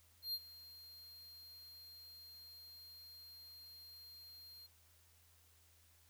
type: tone with ADSR envelope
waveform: square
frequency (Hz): 4200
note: C8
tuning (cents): +6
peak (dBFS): -37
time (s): 0.22-4.67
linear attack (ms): 120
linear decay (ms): 45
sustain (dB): -18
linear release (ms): 13
effects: added 83 Hz sine -70 dBFS peak until 6.09 s + white hiss -70 dBFS RMS until 6.09 s